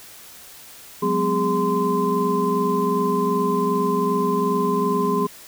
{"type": "tone cluster", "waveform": "sine", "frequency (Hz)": [183, 205.6, 252.7, 411.1, 1033], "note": ["F#3", "G#3", "B3", "G#4", "C6"], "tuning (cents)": [-19, -17, 40, -18, -22], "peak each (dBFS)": [-25, -28, -26, -22, -23], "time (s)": [1.02, 5.27], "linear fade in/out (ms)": 10, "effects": ["white hiss -43 dBFS RMS until 5.47 s"]}